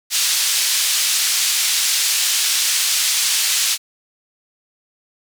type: band-pass noise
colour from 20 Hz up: pink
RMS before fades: -18 dBFS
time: 0.1-3.78 s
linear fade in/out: 50 ms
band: 3600 to 10000 Hz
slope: 12 dB/octave
effects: none